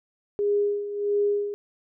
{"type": "tone with tremolo", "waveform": "sine", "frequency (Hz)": 409.4, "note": "G#4", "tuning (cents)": -25, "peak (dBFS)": -19, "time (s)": [0.39, 1.54], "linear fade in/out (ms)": 0, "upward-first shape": "sine", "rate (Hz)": 1.5, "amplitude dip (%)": 70, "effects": []}